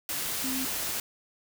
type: tone in noise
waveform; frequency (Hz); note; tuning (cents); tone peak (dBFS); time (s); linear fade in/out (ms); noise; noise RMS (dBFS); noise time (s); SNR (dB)
sine; 261.6; C4; 0; -32; 0.44-0.65; 2; white; -32; 0.09-1; -3
effects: none